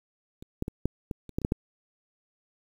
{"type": "clicks", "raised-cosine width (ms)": 3, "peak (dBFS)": [-30, -15, -19, -12, -19, -30, -14, -27, -11, -11], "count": 10, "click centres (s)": [0.425, 0.624, 0.681, 0.856, 1.112, 1.293, 1.385, 1.417, 1.449, 1.521], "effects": ["8-bit"]}